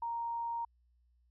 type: tone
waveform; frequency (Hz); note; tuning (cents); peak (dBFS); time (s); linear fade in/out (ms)
sine; 932.3; A#5; 0; -34; 0.02-0.65; 5
effects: added 60 Hz sine -67 dBFS peak until 1.3 s